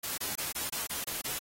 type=noise bursts; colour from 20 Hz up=white; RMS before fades=-35 dBFS; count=8; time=0.03-1.391 s; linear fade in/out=10 ms; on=150 ms; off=23 ms; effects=AAC 48 kbps